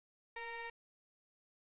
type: ring-modulated tone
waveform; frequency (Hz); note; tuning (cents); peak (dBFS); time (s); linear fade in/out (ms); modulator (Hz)
25% pulse; 460.4; A#4; -22; -36; 0.36-0.7; 5; 1390
effects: resampled to 8000 Hz